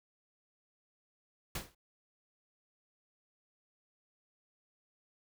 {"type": "noise with exponential decay", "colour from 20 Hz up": "pink", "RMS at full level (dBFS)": -34, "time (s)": [1.55, 1.75], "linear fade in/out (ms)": 5, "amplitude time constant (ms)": 43, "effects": []}